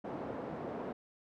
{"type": "band-pass noise", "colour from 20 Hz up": "pink", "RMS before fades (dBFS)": -41, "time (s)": [0.04, 0.93], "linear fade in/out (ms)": 10, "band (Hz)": [240, 730], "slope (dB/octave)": 12, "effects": []}